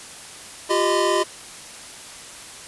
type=tone cluster; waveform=square; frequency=353.6 / 393.6 / 619 / 1014 Hz; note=F4 / G4 / D#5 / B5; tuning=+22 / +7 / -9 / +45 cents; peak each=-24 dBFS; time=0.69-1.24 s; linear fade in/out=20 ms; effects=white hiss -39 dBFS RMS until 2.67 s + resampled to 24000 Hz